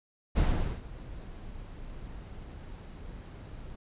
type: noise with ADSR envelope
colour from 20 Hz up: brown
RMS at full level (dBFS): -24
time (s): 0.35-3.76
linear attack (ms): 24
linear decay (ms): 430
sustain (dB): -19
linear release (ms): 12
effects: resampled to 8000 Hz